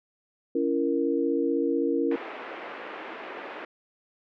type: chord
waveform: sine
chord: A# diminished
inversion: first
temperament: just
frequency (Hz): 279.7 / 335.6 / 466.2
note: C#4 / E4 / A#4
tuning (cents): +16 / +31 / 0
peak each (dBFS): -27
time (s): 0.55-2.16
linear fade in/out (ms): 5
type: band-pass noise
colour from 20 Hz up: pink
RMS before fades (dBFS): -39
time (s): 2.11-3.65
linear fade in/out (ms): 5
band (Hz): 330 to 2500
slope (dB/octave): 24
effects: none